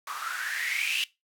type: noise with band-pass filter sweep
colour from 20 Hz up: blue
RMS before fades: -31 dBFS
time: 0.07-1.04 s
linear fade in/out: 2 ms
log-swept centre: 1100 to 2900 Hz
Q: 9
effects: noise-tail reverb RT60 0.2 s tail -19 dB re dry